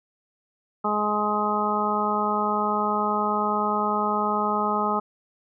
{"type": "harmonic tone", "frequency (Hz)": 209.7, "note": "G#3", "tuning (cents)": 17, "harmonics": [1, 2, 3, 4, 5, 6], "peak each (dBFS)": [-29, -30, -32, -27, -29, -26], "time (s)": [0.84, 5], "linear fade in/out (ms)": 10, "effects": []}